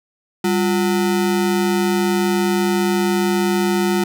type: ring-modulated tone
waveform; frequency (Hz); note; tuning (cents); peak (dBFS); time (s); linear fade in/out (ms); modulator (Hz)
square; 274.7; C#4; -16; -13; 0.44-4.04; 5; 77.4
effects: none